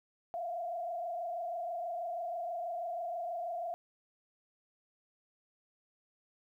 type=tone with frequency modulation; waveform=sine; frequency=690 Hz; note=F5; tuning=21 cents flat; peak=-35 dBFS; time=0.34-3.74 s; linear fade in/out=0 ms; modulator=26.2 Hz; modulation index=1.2; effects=12-bit